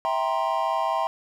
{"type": "chord", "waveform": "triangle", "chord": "C dominant seventh", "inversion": "first", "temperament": "just", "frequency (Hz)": [654.1, 784.9, 941.9, 1046.5], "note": ["E5", "G5", "Bb5", "C6"], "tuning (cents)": [-14, 2, 18, 0], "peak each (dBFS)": -26, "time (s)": [0.05, 1.07], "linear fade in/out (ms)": 0, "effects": []}